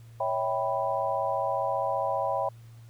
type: chord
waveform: sine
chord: C# half-diminished seventh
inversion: none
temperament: equal with one note detuned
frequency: 554.4 / 649.4 / 784 / 987.8 Hz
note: C#5 / E5 / G5 / B5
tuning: 0 / -26 / 0 / 0 cents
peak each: -31 dBFS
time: 0.2-2.49 s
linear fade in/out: 5 ms
effects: added 115 Hz sine -46 dBFS peak until 2.89 s + pink hiss -62 dBFS RMS until 2.89 s